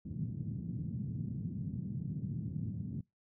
pink band-pass noise, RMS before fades -39 dBFS, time 0.05-3.01 s, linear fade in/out 5 ms, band 110 to 200 Hz, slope 24 dB/octave, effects noise-tail reverb RT60 0.2 s tail -25 dB re dry

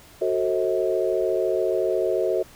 sine chord, F# diminished seventh, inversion none, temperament just, 370 / 444 / 532.8 / 639.4 Hz, F#4 / A4 / C5 / Eb5, 0 / +16 / +31 / +47 cents, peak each -24 / -26 / -27 / -26 dBFS, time 0.21-2.43 s, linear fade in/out 10 ms, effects pink hiss -49 dBFS RMS until 2.55 s

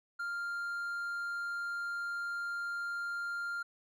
triangle tone, 1396.9 Hz, F6, in tune, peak -33 dBFS, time 0.19-3.63 s, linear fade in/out 10 ms, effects none

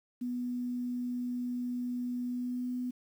sine tone with pitch glide, 245.9 to 248.8 Hz, B3 to B3, -7 to +13 cents, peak -32 dBFS, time 0.21-2.91 s, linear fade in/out 10 ms, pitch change +20 cents, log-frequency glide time 2.24-2.7 s, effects 10-bit

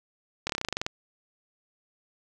slowing click train, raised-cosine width 0.2 ms, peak -11 dBFS, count 12, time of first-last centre 0.47-0.865 s, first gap 25 ms, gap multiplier 1.07, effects none

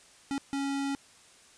square tone bursts at uneven times, 277.2 Hz, C#4, in tune, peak -30 dBFS, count 2, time 0.31-0.38 / 0.53-0.95 s, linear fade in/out 0 ms, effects white hiss -57 dBFS RMS until 1.57 s + resampled to 22050 Hz

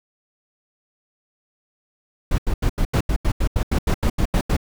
brown noise bursts, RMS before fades -18 dBFS, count 15, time 2.31-4.567 s, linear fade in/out 5 ms, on 73 ms, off 83 ms, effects none

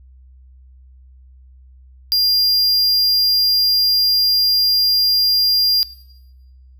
square tone, 4800 Hz, D8, 37 cents sharp, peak -13 dBFS, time 2.12-5.83 s, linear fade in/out 0 ms, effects noise-tail reverb RT60 1.0 s tail -20 dB re dry + added 64 Hz sine -42 dBFS peak until 6.79 s

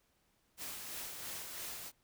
white noise with tremolo, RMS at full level -43 dBFS, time 0.57-1.92 s, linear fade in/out 50 ms, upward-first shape sine, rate 3 Hz, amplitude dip 35%, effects pink hiss -75 dBFS RMS until 2.03 s

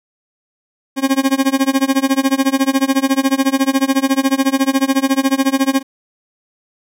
40% pulse tone with tremolo, 270 Hz, C#4, 45 cents flat, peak -8 dBFS, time 0.96-5.83 s, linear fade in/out 50 ms, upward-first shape sine, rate 14 Hz, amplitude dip 95%, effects none

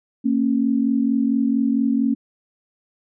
sine tone pair together, 229 / 273.4 Hz, A#3 / C#4, -31 / -24 cents, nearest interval minor third, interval 307 cents, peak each -19 dBFS, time 0.24-2.15 s, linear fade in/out 20 ms, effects none

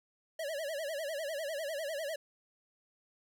square tone with vibrato, 603 Hz, D5, 46 cents sharp, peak -36 dBFS, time 0.39-2.16 s, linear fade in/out 5 ms, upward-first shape sine, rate 10 Hz, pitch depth 160 cents each way, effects none

